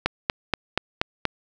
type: click train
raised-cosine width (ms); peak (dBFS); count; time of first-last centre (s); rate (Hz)
0.3; -4; 6; 0.06-1.253; 4.19
effects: none